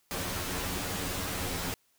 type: noise with comb filter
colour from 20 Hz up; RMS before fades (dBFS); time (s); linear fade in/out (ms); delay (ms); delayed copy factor
pink; -34; 0.11-1.74; 0; 11; +0.75
effects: white hiss -70 dBFS RMS until 1.98 s